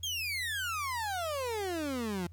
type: exponential sweep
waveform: 30% pulse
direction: down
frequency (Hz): 3322 to 168.5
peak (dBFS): -30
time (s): 0.03-2.27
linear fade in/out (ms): 5
effects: added 85 Hz sine -47 dBFS peak until 2.32 s + pink hiss -74 dBFS RMS until 2.32 s